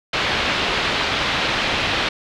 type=low-pass noise; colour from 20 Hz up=white; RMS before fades=-21 dBFS; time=0.13-2.09 s; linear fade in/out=5 ms; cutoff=3700 Hz; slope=24 dB/octave; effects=none